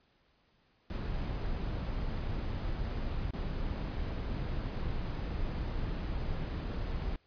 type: noise with dropouts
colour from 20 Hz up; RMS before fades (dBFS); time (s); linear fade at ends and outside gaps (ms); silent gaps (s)
brown; -35; 0.9-7.16; 1; 3.308-3.335
effects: pink hiss -70 dBFS RMS until 7.26 s + resampled to 11025 Hz